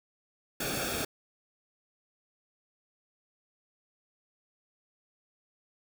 pink noise with comb filter, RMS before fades -33 dBFS, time 0.6-1.05 s, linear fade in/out 5 ms, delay 1 ms, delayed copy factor -0.8, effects none

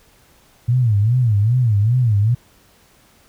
sine tone with vibrato, 113.5 Hz, A#2, 46 cents flat, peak -12 dBFS, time 0.68-2.35 s, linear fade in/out 10 ms, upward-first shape sine, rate 2.5 Hz, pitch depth 210 cents each way, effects pink hiss -53 dBFS RMS until 3.28 s

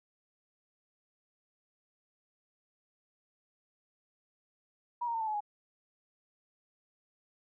sine tone with pitch steps, 960 / 932.7 / 906.1 / 880.3 / 855.3 / 830.9 Hz, B5 / A#5 / A#5 / A5 / A5 / G#5, -49 / +1 / -49 / +1 / -49 / +1 cents, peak -31 dBFS, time 5.01-5.406 s, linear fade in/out 10 ms, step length 66 ms, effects none

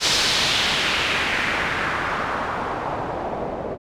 white noise with low-pass filter sweep, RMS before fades -23 dBFS, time 0-3.78 s, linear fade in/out 50 ms, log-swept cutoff 5000 to 540 Hz, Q 1.7, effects none

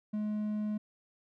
triangle tone, 211.5 Hz, G#3, 32 cents sharp, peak -29 dBFS, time 0.13-0.78 s, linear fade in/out 10 ms, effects none

